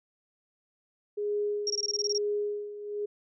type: tone with tremolo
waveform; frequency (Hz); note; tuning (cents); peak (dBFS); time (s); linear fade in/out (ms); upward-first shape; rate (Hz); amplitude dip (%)
sine; 414.1; G#4; -5; -26; 1.17-3.06; 10; sine; 1.1; 75
type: tone bursts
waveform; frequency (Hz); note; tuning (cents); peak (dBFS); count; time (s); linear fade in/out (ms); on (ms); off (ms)
sine; 5588; F8; 0; -26; 10; 1.67-2.178; 2; 31; 22
effects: none